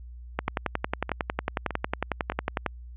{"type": "two click trains", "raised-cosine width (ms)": 0.5, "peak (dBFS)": [-10, -16], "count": [26, 4], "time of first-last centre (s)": [[0.39, 2.663], [0.48, 2.32]], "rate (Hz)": [11, 1.63], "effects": ["added 60 Hz sine -40 dBFS peak until 2.96 s", "resampled to 8000 Hz"]}